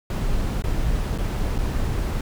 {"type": "noise with dropouts", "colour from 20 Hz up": "brown", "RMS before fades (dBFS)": -23, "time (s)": [0.1, 2.21], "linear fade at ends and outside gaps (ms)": 2, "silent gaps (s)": [[0.622, 0.639], [1.178, 1.184], [1.581, 1.586]], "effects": []}